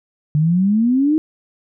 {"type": "exponential sweep", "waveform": "sine", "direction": "up", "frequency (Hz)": [146.9, 320], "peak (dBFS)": -12, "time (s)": [0.35, 1.18], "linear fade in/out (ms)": 0, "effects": []}